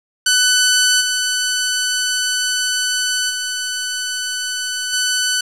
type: tone with level steps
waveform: 10% pulse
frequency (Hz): 1498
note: F#6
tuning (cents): +21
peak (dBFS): -3 / -8 / -12 / -7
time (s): 0.26-5.41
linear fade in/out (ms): 5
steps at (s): 1 / 3.29 / 4.92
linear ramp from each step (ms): 20
effects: low-pass 11000 Hz 12 dB/octave + 7-bit